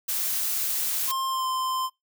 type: noise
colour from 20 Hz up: blue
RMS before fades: -27 dBFS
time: 0.08-1.12 s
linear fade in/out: 10 ms
type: tone with pitch glide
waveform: square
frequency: 1059 to 1038.4 Hz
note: C6 to C6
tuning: +21 to -13 cents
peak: -26 dBFS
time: 1.07-1.9 s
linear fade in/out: 50 ms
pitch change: -34 cents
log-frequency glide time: 1.27-1.46 s
effects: noise-tail reverb RT60 0.2 s tail -25 dB re dry